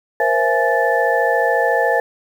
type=tone cluster; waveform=sine; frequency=475 / 529 / 669 / 840 / 1755 Hz; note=A#4 / C5 / E5 / G#5 / A6; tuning=+33 / +19 / +25 / +19 / -5 cents; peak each=-20 dBFS; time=0.2-2 s; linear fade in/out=2 ms; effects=7-bit

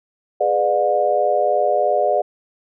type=chord; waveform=sine; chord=G# diminished seventh; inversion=none; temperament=just; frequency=415.3 / 498.4 / 598 / 717.6 Hz; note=G#4 / B4 / D5 / F5; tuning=0 / +16 / +31 / +47 cents; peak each=-23 / -23 / -18 / -19 dBFS; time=0.4-2.22 s; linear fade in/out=10 ms; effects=none

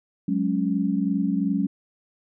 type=chord; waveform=sine; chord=F# suspended second; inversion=none; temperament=equal; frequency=185 / 207.7 / 277.2 Hz; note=F#3 / G#3 / C#4; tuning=0 / 0 / 0 cents; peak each=-25 dBFS; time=0.28-1.67 s; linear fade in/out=5 ms; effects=none

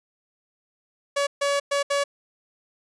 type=tone bursts at uneven times; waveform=sawtooth; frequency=566 Hz; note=C#5; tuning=36 cents sharp; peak=-17 dBFS; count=4; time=1.16-1.27 / 1.41-1.6 / 1.71-1.83 / 1.9-2.04 s; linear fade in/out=10 ms; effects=resampled to 22050 Hz

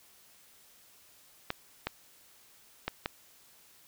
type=clicks; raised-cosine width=0.3 ms; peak=-15 dBFS; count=4; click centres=1.504 / 1.87 / 2.88 / 3.059 s; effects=white hiss -60 dBFS RMS until 3.87 s

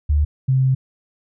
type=tone pair in turn; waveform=sine; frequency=74 / 131.58 Hz; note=D2 / C3; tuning=+14 / +10 cents; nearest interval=minor seventh; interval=996 cents; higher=second; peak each=-13 dBFS; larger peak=neither; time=0.09-0.25 / 0.48-0.75 s; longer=second; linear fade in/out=10 ms; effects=none

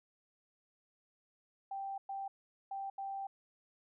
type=tone bursts at uneven times; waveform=sine; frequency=784 Hz; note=G5; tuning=in tune; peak=-38 dBFS; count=4; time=1.71-1.98 / 2.09-2.28 / 2.71-2.9 / 2.98-3.27 s; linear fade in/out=5 ms; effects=none

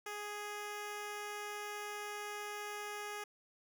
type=tone; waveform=10% pulse; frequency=415.3 Hz; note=G#4; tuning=in tune; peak=-33 dBFS; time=0.06-3.24 s; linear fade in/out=5 ms; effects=none

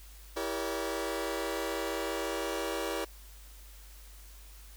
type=chord; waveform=sawtooth; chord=E diminished seventh; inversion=none; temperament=just; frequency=329.6 / 395.6 / 474.7 / 569.6 Hz; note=E4 / G4 / Bb4 / Db5; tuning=0 / +16 / +31 / +47 cents; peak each=-34 dBFS; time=0.36-3.05 s; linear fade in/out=10 ms; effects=added 50 Hz sine -49 dBFS peak until 4.76 s + white hiss -56 dBFS RMS until 4.76 s

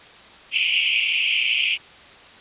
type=band-pass noise; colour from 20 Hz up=white; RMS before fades=-21 dBFS; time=0.51-1.78 s; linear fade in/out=50 ms; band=2300 to 3100 Hz; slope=96 dB/octave; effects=white hiss -45 dBFS RMS until 2.4 s + resampled to 8000 Hz

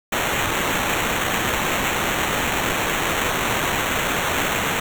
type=noise with sample-and-hold; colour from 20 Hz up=violet; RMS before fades=-22 dBFS; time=0.12-4.8 s; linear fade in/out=5 ms; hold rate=4900 Hz; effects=none

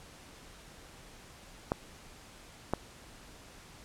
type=clicks; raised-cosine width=1 ms; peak=-14 dBFS; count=2; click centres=1.719 / 2.736 s; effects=pink hiss -53 dBFS RMS until 3.84 s + low-pass 10000 Hz 12 dB/octave

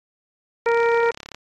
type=click train; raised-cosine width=0.2 ms; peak=-18 dBFS; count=25; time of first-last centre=0.66-1.346 s; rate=35 Hz
type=harmonic tone; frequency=466.2 Hz; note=A#4; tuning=in tune; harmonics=1 / 2 / 3 / 4 / 5; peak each=-17 / -23 / -27 / -29 / -31 dBFS; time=0.66-1.11 s; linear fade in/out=5 ms
effects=AAC 32 kbps

